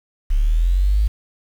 sine linear sweep, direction up, 33.81 to 54 Hz, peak -13 dBFS, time 0.3-1.08 s, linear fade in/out 10 ms, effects 7-bit

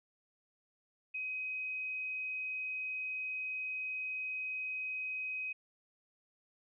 sine tone, 2523 Hz, D#7, 23 cents sharp, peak -36 dBFS, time 1.14-5.53 s, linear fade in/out 10 ms, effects none

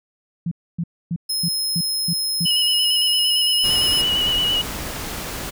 sine tone bursts, 169.5 Hz, E3, 49 cents sharp, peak -20 dBFS, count 7, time 0.46-2.458 s, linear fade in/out 5 ms, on 54 ms, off 270 ms
sawtooth tone, 5150 Hz, E8, 41 cents flat, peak -18 dBFS, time 1.29-4.02 s, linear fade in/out 10 ms
sine tone with vibrato, 2931 Hz, F#7, 17 cents flat, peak -17 dBFS, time 2.45-4.62 s, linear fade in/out 10 ms, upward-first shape square, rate 8.8 Hz, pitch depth 23 cents each way
pink noise, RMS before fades -29 dBFS, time 3.63-5.51 s, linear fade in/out 20 ms
effects none

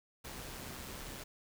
pink noise with amplitude modulation, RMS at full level -44 dBFS, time 0.24-1.24 s, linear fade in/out 10 ms, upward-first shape sine, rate 132 Hz, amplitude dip 40%, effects none

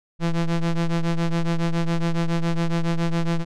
square ring-modulated tone, 84.5 Hz, E2, 43 cents sharp, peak -17 dBFS, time 0.19-3.45 s, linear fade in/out 50 ms, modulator 80.9 Hz, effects low-pass 6000 Hz 12 dB/octave

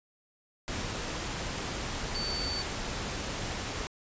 sine tone in noise, 4535 Hz, C#8, 39 cents sharp, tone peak -33 dBFS, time 2.15-2.62 s, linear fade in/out 0 ms, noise pink, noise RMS -35 dBFS, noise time 0.68-3.87 s, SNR -1 dB, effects resampled to 16000 Hz

